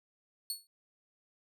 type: tone with exponential decay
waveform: 20% pulse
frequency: 4401 Hz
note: C#8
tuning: 13 cents flat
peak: -25 dBFS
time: 0.5-0.67 s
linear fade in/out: 1 ms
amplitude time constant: 35 ms
effects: none